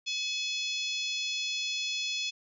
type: harmonic tone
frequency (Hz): 853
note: G#5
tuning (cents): +46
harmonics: 3 / 4 / 5 / 6 / 7 / 8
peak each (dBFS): -35 / -34 / -40 / -39 / -42 / -46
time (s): 0.06-2.31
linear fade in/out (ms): 20
effects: none